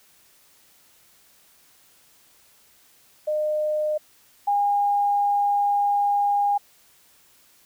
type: tone pair in turn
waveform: sine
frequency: 609 / 812.9 Hz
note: D#5 / G#5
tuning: -37 / -37 cents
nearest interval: perfect fourth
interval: 500 cents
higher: second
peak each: -21 / -18 dBFS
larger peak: second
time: 3.27-3.98 / 4.47-6.58 s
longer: second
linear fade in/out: 10 ms
effects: white hiss -57 dBFS RMS until 7.65 s